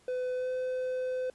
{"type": "tone with pitch glide", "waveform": "triangle", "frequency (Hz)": [504, 509.9], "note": ["B4", "C5"], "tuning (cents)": [35, -45], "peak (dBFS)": -28, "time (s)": [0.08, 1.3], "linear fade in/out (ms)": 2, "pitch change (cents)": 20, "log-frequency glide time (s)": [0.35, 0.5], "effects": ["pink hiss -64 dBFS RMS until 1.34 s", "resampled to 24000 Hz"]}